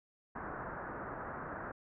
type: low-pass noise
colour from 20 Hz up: white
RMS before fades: -43 dBFS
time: 0.35-1.72 s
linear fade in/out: 10 ms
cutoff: 1600 Hz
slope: 48 dB/octave
effects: none